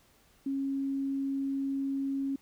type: tone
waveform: sine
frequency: 273.4 Hz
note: C#4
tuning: 24 cents flat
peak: -29 dBFS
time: 0.46-2.36 s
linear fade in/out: 5 ms
effects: pink hiss -64 dBFS RMS until 2.41 s